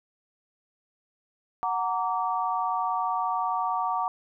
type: chord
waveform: sine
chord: Gb augmented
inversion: none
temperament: just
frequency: 740 / 925 / 1156.2 Hz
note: Gb5 / Bb5 / D6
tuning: 0 / -14 / -27 cents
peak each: -29 dBFS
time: 1.63-4.08 s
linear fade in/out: 0 ms
effects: none